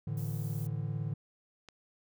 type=chord; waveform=triangle; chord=A suspended fourth; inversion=none; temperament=equal; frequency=110 / 146.83 / 164.81 Hz; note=A2 / D3 / E3; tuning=0 / 0 / 0 cents; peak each=-34 / -34 / -39 dBFS; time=0.07-1.14 s; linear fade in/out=5 ms
type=noise; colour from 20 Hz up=violet; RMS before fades=-50 dBFS; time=0.17-0.67 s; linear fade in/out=5 ms
type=click; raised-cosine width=0.2 ms; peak=-32 dBFS; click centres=1.687 s
effects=none